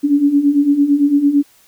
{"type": "beating tone pair", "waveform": "sine", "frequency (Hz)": [279.8, 288.7], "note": ["C#4", "D4"], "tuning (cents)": [16, -30], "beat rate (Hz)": 8.9, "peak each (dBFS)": [-16, -11], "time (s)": [0.03, 1.43], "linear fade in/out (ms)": 20, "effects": ["white hiss -51 dBFS RMS until 1.67 s"]}